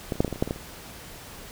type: clicks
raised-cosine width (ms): 2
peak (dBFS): -13 / -25 / -6 / -11 / -19 / -16 / -25 / -8 / -19 / -13 / -27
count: 11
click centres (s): 0.122 / 0.156 / 0.205 / 0.247 / 0.279 / 0.327 / 0.359 / 0.425 / 0.476 / 0.509 / 0.561
effects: pink hiss -43 dBFS RMS until 1.51 s